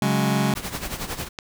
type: chord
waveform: sawtooth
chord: C# suspended fourth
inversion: none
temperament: just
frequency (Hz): 138.59 / 184.79 / 207.9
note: C#3 / F#3 / G#3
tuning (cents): 0 / -2 / +2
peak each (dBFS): -19 / -21 / -18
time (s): 0.02-0.54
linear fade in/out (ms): 2
type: noise with tremolo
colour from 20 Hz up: pink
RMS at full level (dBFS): -28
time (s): 0.55-1.29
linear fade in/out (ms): 20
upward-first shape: sine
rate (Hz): 11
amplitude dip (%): 70
type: click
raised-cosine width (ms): 0.2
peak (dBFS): -15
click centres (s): 1.388
effects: none